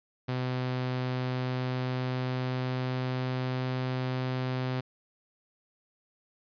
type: tone with pitch glide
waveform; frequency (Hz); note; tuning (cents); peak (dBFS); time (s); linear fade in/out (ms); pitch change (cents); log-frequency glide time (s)
sawtooth; 127.1 to 128.5; C3 to C3; -50 to -31; -25; 0.28-4.81; 10; +19; 0.89-4.07
effects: resampled to 11025 Hz